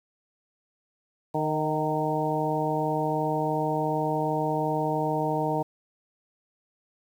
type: harmonic tone with a mistuned harmonic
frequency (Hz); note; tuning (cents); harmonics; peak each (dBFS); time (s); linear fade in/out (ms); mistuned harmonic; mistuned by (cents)
153.8; D#3; -20; 1 / 2 / 3 / 4 / 5 / 6; -31 / -31 / -31 / -31 / -31 / -31; 1.34-5.63; 10; 4; +31
effects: 9-bit